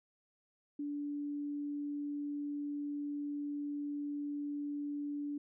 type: tone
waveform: sine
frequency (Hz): 290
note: D4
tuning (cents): -22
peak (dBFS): -36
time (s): 0.79-5.38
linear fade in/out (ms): 5
effects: none